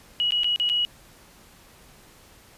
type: tone with dropouts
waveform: sine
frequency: 2912 Hz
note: F#7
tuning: 28 cents flat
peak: -20 dBFS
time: 0.2-0.85 s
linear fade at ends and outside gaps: 0 ms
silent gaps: 0.307-0.321 / 0.434-0.444 / 0.56-0.599 / 0.691-0.698 s
effects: pink hiss -52 dBFS RMS until 2.57 s + resampled to 32000 Hz